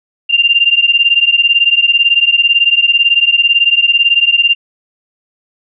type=beating tone pair; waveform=sine; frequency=2781 / 2799 Hz; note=F7 / F7; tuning=-8 / +3 cents; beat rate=18 Hz; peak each=-10 dBFS; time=0.29-4.55 s; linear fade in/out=20 ms; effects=none